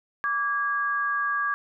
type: tone pair together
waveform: sine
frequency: 1159.7 / 1640 Hz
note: D6 / G#6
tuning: -22 / -22 cents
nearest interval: tritone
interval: 600 cents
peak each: -26 dBFS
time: 0.24-1.54 s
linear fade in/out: 0 ms
effects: none